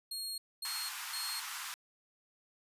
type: tone bursts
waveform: sawtooth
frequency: 4270 Hz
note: C8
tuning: 34 cents sharp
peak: -35 dBFS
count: 3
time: 0.11-1.4 s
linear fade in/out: 5 ms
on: 270 ms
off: 240 ms
type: high-pass noise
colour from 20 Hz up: pink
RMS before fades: -42 dBFS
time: 0.65-1.74 s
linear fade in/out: 0 ms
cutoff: 910 Hz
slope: 48 dB/octave
effects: resampled to 32000 Hz